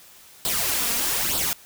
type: noise with flanger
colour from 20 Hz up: white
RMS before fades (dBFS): -24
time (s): 0.45-1.53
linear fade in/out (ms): 0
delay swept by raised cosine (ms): 0.23 to 4.33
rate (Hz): 1.1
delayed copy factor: +0.65
effects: white hiss -49 dBFS RMS until 1.65 s